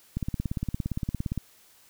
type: click train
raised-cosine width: 5 ms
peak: -16 dBFS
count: 22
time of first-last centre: 0.17-1.377 s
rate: 17.4 Hz
effects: white hiss -58 dBFS RMS until 1.89 s